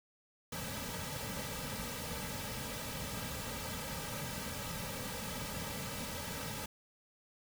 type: noise with comb filter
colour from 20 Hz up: pink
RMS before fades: -41 dBFS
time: 0.52-6.66 s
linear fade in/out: 5 ms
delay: 2.8 ms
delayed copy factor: -0.85
effects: none